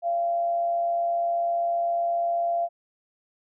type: tone with frequency modulation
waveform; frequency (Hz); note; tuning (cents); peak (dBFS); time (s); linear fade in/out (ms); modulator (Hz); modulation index
sine; 686; F5; -31; -22; 0.02-2.69; 50; 115; 0.21
effects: none